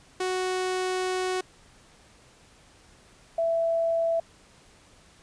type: tone pair in turn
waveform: sawtooth / sine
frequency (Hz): 370 / 663.7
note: F#4 / E5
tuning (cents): 0 / +12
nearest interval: minor seventh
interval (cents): 1012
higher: second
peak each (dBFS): -22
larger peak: neither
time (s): 0.2-1.41 / 3.38-4.2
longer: first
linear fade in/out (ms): 5
effects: pink hiss -56 dBFS RMS until 5.22 s + resampled to 22050 Hz